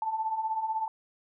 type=beating tone pair; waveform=sine; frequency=868 / 884 Hz; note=A5 / A5; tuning=-24 / +8 cents; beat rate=16 Hz; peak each=-35 / -29 dBFS; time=0.02-0.88 s; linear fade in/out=2 ms; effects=none